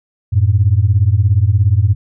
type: beating tone pair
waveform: sine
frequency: 92 / 109 Hz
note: F#2 / A2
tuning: -9 / -16 cents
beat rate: 17 Hz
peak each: -11 dBFS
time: 0.32-1.95 s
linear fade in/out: 20 ms
effects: tanh soft clip ceiling -1 dBFS